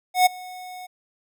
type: tone with ADSR envelope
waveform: square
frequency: 733 Hz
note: F#5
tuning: 16 cents flat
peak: -12 dBFS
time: 0.14-0.87 s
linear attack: 120 ms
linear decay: 14 ms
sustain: -24 dB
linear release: 15 ms
effects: none